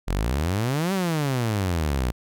sawtooth exponential two-way sweep, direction up then down, 41.2 to 198.2 to 57.8 Hz, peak -18 dBFS, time 0.07-2.12 s, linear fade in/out 20 ms, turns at 0.93 s, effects none

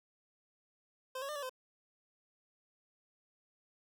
25% pulse tone with pitch steps, 518 / 553 / 601 / 571 / 514 Hz, C5 / C#5 / D5 / D5 / C5, -17 / -4 / +40 / -49 / -31 cents, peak -35 dBFS, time 1.15-1.495 s, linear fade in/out 5 ms, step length 69 ms, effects none

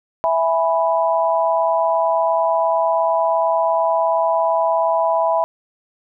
sine chord, E major, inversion none, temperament equal, 659.3 / 830.6 / 987.8 Hz, E5 / G#5 / B5, 0 / 0 / 0 cents, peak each -17 / -22 / -19 dBFS, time 0.24-5.44 s, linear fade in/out 0 ms, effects none

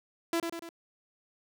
sawtooth tone with echo, 335.1 Hz, E4, 29 cents sharp, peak -23 dBFS, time 0.33-0.4 s, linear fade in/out 2 ms, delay 97 ms, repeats 3, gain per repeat -5 dB, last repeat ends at 0.691 s, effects none

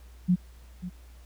sine tone with echo, 180 Hz, F#3, 47 cents flat, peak -18 dBFS, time 0.28-0.36 s, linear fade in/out 20 ms, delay 540 ms, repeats 1, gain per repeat -14 dB, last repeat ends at 0.9 s, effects added 60 Hz sine -47 dBFS peak until 1.25 s + pink hiss -60 dBFS RMS until 1.25 s

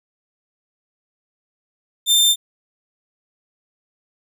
sawtooth tone, 3588 Hz, A7, 33 cents sharp, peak -9 dBFS, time 2.06-2.36 s, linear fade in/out 50 ms, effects none

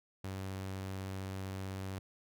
sawtooth tone, 95.7 Hz, G2, 41 cents flat, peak -35 dBFS, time 0.24-1.99 s, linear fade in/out 5 ms, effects none

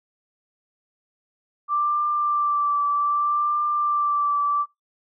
sine tone with vibrato, 1174.7 Hz, D6, in tune, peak -19 dBFS, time 1.68-4.66 s, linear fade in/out 50 ms, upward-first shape triangle, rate 0.64 Hz, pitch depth 25 cents each way, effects noise-tail reverb RT60 0.2 s tail -21 dB re dry

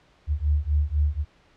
sine beating tone pair, 72.1 / 76.1 Hz, D2 / D#2, -31 / -38 cents, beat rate 4 Hz, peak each -23 dBFS, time 0.27-1.25 s, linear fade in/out 50 ms, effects pink hiss -59 dBFS RMS until 1.56 s + low-pass 4000 Hz 12 dB/octave

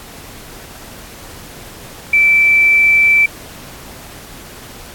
sine tone with quantisation, 2327 Hz, D7, 17 cents flat, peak -7 dBFS, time 2.13-3.26 s, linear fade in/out 5 ms, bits 6, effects pink hiss -35 dBFS RMS until 4.94 s + AAC 64 kbps

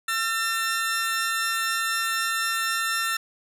sawtooth tone pair together, 1351 / 1800 Hz, E6 / A6, +42 / +39 cents, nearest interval perfect fourth, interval 497 cents, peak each -23 dBFS, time 0.08-3.17 s, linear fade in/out 5 ms, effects none

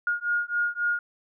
sine beating tone pair, 1426 / 1429.7 Hz, F6 / F6, +36 / +40 cents, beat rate 3.7 Hz, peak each -27 dBFS, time 0.07-0.99 s, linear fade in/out 2 ms, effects none

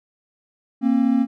triangle tone pair together, 233.1 / 267.9 Hz, A#3 / C4, 0 / +41 cents, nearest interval major second, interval 241 cents, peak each -16 dBFS, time 0.81-1.27 s, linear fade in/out 50 ms, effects none

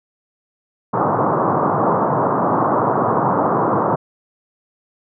white band-pass noise, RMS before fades -17 dBFS, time 0.93-3.96 s, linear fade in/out 10 ms, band 110 to 1200 Hz, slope 48 dB/octave, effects none

